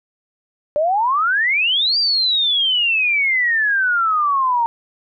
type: exponential two-way sweep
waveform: sine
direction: up then down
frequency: 576 to 4795 to 914 Hz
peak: -14 dBFS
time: 0.76-4.66 s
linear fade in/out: 0 ms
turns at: 1.98 s
effects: none